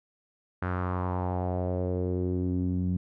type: tone with low-pass filter sweep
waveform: sawtooth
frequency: 90.8 Hz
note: F#2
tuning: 32 cents flat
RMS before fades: -29 dBFS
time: 0.62-2.97 s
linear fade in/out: 5 ms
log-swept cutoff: 1500 to 200 Hz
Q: 3.3
effects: none